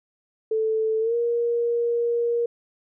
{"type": "tone with pitch glide", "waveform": "sine", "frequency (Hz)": [440, 471.6], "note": ["A4", "A#4"], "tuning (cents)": [0, 20], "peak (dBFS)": -20, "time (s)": [0.51, 2.46], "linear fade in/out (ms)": 5, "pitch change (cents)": 120, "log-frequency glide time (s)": [1, 1.15], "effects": []}